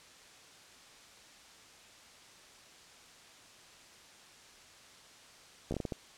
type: slowing click train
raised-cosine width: 2 ms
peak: -22 dBFS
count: 7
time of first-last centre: 5.71-5.922 s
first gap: 13 ms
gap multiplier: 1.4
effects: white hiss -56 dBFS RMS until 6.17 s + low-pass 7000 Hz 12 dB/octave